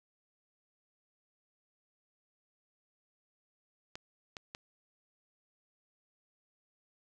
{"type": "clicks", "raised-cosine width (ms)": 0.2, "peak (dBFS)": -25, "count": 3, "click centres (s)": [3.955, 4.368, 4.549], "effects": []}